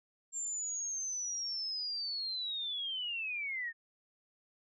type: linear sweep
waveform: sine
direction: down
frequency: 7410 to 1800 Hz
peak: -35 dBFS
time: 0.32-3.73 s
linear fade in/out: 50 ms
effects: none